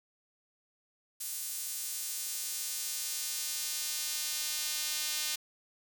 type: tone with high-pass filter sweep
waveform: sawtooth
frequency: 303.9 Hz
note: D#4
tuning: 41 cents flat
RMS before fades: -36 dBFS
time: 1.2-5.36 s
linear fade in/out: 10 ms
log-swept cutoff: 8700 to 3900 Hz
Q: 0.84
effects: none